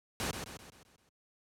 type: noise with echo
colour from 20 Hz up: pink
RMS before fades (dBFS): -34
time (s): 0.2-0.31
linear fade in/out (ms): 0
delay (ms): 130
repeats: 6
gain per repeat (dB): -6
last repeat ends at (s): 1.09
effects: high-pass 60 Hz 12 dB/octave + low-pass 11000 Hz 12 dB/octave